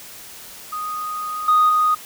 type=tone with level steps; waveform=sine; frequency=1242 Hz; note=D#6; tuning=3 cents flat; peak=-24 / -10 / -13 dBFS; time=0.72-1.95 s; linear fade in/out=10 ms; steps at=1.48 / 1.69 s; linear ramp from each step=5 ms; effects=tanh soft clip ceiling -9 dBFS + white hiss -39 dBFS RMS until 2.05 s